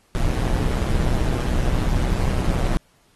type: noise with amplitude modulation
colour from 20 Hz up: brown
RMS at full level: -17 dBFS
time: 0.15-2.77 s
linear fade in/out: 0 ms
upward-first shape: sine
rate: 126 Hz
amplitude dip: 70%
effects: pink hiss -60 dBFS RMS until 3.15 s + AAC 32 kbps